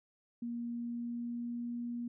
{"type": "tone with pitch glide", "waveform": "sine", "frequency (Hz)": [236.6, 238.7], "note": ["A#3", "A#3"], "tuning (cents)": [26, 41], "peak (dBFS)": -36, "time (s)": [0.42, 2.08], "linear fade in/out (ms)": 5, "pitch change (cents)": 15, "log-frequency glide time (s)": [0.67, 1.77], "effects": []}